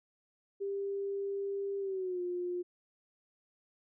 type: tone with pitch glide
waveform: sine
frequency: 397 to 355.7 Hz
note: G4 to F4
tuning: +22 to +32 cents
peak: -33 dBFS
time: 0.6-2.63 s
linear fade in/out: 20 ms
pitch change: -190 cents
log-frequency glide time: 1.79-2.21 s
effects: none